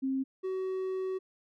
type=tone pair in turn; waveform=sine / triangle; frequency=266.3 / 376.6 Hz; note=C4 / F#4; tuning=+31 / +31 cents; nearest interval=tritone; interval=600 cents; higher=second; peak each=-28 / -29 dBFS; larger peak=first; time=0.02-0.24 / 0.43-1.19 s; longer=second; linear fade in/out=20 ms; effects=none